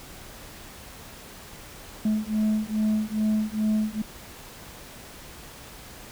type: beating tone pair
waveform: sine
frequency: 213.9 / 216.3 Hz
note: A3 / A3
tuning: -49 / -29 cents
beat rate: 2.4 Hz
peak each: -23 dBFS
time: 2.05-4.02 s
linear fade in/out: 5 ms
effects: tanh soft clip ceiling -19 dBFS + pink hiss -44 dBFS RMS until 6.11 s